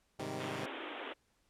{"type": "chord", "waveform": "10% pulse", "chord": "Ab major seventh", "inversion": "none", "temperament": "equal", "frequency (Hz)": [103.83, 130.81, 155.56, 196], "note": ["Ab2", "C3", "Eb3", "G3"], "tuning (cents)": [0, 0, 0, 0], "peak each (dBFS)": [-38, -35, -36, -39], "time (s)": [0.19, 0.66], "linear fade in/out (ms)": 5}
{"type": "band-pass noise", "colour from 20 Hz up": "pink", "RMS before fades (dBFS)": -44, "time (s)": [0.39, 1.14], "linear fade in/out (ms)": 20, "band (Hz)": [250, 3500], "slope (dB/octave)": 96}
{"effects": ["pink hiss -75 dBFS RMS until 1.49 s", "low-pass 11000 Hz 12 dB/octave"]}